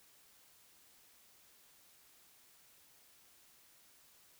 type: silence
effects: white hiss -65 dBFS RMS until 4.39 s